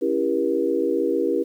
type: chord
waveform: sine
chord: C# diminished seventh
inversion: none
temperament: just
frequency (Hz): 277.2 / 332.6 / 399.1 / 479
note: C#4 / E4 / G4 / Bb4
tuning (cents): 0 / +16 / +31 / +47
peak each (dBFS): -27 / -24 / -24 / -24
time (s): 0.01-1.44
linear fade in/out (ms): 20
effects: 9-bit